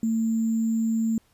sine tone with sample-and-hold, 224.9 Hz, A3, 38 cents sharp, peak -21 dBFS, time 0.03-1.18 s, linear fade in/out 2 ms, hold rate 7350 Hz, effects pink hiss -64 dBFS RMS until 1.33 s + resampled to 32000 Hz

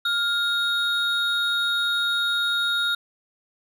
triangle tone pair together, 1407 / 3749 Hz, F6 / A#7, +12 / +9 cents, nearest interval octave + perfect fourth, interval 1697 cents, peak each -22 dBFS, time 0.05-2.95 s, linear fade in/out 5 ms, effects none

